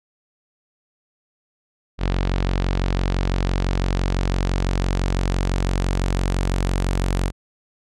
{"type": "tone with low-pass filter sweep", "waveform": "sawtooth", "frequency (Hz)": 45.94, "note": "F#1", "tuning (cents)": -12, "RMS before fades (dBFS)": -21, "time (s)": [1.98, 7.32], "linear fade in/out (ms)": 50, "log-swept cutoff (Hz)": [4100, 9600], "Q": 1.1, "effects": []}